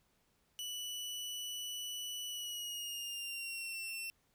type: tone with pitch glide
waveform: sawtooth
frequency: 2960 to 2699 Hz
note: F#7 to E7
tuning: 0 to +40 cents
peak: -37 dBFS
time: 0.59-4.1 s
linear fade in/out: 0 ms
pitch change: -160 cents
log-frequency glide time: 2.28-3.78 s
effects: pink hiss -75 dBFS RMS until 4.34 s